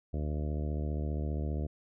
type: harmonic tone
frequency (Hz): 75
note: D2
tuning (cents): +37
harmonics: 1 / 2 / 3 / 4 / 5 / 6 / 7 / 8 / 9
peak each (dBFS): -32 / -38 / -42 / -44 / -46 / -48 / -49 / -50 / -51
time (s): 0.13-1.67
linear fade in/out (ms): 10
effects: none